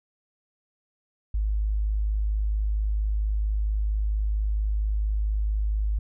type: tone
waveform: sine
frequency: 52.2 Hz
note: G#1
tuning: 10 cents sharp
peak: -22 dBFS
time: 1.34-5.99 s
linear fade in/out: 5 ms
effects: none